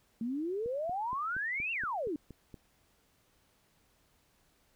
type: exponential two-way sweep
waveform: sine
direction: up then down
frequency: 220.8 to 2794 to 277.4 Hz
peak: -32 dBFS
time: 0.21-2.16 s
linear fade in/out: 2 ms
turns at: 1.72 s
type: click train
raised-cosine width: 3 ms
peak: -34 dBFS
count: 9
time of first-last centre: 0.66-2.542 s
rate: 4.25 Hz
effects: pink hiss -70 dBFS RMS until 4.75 s